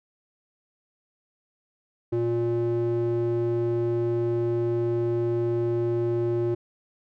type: tone with band-pass filter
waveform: square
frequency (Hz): 117.7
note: A#2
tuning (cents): +17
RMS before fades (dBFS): -25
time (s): 2.12-6.55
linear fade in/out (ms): 10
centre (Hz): 310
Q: 3.1
effects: none